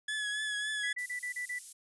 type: tone with vibrato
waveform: 30% pulse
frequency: 1699 Hz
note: G#6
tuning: 39 cents sharp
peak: -30 dBFS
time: 0.08-0.93 s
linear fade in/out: 5 ms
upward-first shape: triangle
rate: 3.6 Hz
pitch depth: 39 cents each way
type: tone bursts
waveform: sine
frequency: 1975.5 Hz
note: B6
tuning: in tune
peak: -34 dBFS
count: 6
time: 0.83-1.59 s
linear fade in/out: 10 ms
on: 100 ms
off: 32 ms
type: high-pass noise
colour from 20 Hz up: white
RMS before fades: -44 dBFS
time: 0.98-1.73 s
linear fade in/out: 10 ms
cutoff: 8100 Hz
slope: 12 dB/octave
effects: resampled to 24000 Hz